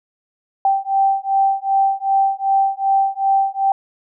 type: beating tone pair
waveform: sine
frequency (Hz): 780 / 782.6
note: G5 / G5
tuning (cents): -9 / -3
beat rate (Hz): 2.6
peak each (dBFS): -17 / -17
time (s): 0.65-3.72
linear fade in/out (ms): 2
effects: none